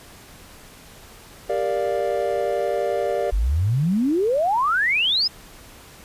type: chord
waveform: triangle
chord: G minor seventh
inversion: none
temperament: equal with one note detuned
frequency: 394.7 / 466.2 / 587.3 / 698.5 Hz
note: G4 / Bb4 / D5 / F5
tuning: +12 / 0 / 0 / 0 cents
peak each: -25 / -24 / -22 / -26 dBFS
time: 1.49-3.31 s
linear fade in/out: 10 ms
type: exponential sweep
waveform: sine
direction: up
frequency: 44.54 to 5240 Hz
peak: -17 dBFS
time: 3.32-5.28 s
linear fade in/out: 10 ms
effects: pink hiss -45 dBFS RMS until 6.04 s + resampled to 32000 Hz